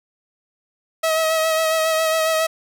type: tone with vibrato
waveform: sawtooth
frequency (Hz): 640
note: D#5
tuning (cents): +49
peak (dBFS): -13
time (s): 1.03-2.47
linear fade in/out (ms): 10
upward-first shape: sine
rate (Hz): 7.3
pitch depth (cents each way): 24
effects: none